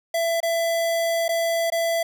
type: tone with dropouts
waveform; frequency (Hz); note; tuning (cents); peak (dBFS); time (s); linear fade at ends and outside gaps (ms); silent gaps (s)
square; 668; E5; +23; -21; 0.14-2.03; 5; 0.404-0.429 / 1.282-1.29 / 1.702-1.721
effects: none